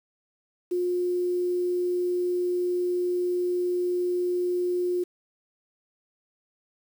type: tone with quantisation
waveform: sine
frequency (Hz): 357.2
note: F4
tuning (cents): +39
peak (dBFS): -23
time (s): 0.71-5.04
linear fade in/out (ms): 10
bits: 8
effects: none